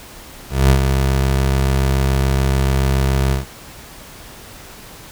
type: tone with ADSR envelope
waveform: 25% pulse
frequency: 67 Hz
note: C2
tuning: 42 cents sharp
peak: -4 dBFS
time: 0.49-3.46 s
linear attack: 210 ms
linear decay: 78 ms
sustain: -6 dB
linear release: 140 ms
effects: pink hiss -38 dBFS RMS until 5.11 s